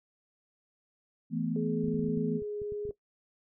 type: chord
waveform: sine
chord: E suspended fourth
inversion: none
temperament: just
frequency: 164.81 / 219.8 / 247.2 Hz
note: E3 / A3 / B3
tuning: 0 / -2 / +2 cents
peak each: -33 dBFS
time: 1.3-2.41 s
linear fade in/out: 50 ms
type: tone with pitch glide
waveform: sine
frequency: 422.3 to 415 Hz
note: G#4 to G#4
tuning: +29 to -1 cents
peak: -33 dBFS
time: 1.56-2.91 s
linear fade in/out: 2 ms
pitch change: -30 cents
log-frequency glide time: 2.23-2.59 s
type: clicks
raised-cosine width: 5 ms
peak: -34 dBFS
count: 12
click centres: 1.841 / 1.883 / 1.943 / 1.994 / 2.041 / 2.087 / 2.175 / 2.421 / 2.618 / 2.722 / 2.853 / 2.892 s
effects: noise-tail reverb RT60 0.1 s tail -17 dB re dry